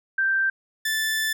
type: tone pair in turn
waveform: sine / sawtooth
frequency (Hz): 1568 / 1756.5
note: G6 / A6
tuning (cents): 0 / -3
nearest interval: major second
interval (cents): 197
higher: second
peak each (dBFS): -19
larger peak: neither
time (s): 0.18-0.5 / 0.85-1.33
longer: second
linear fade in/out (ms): 5
effects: none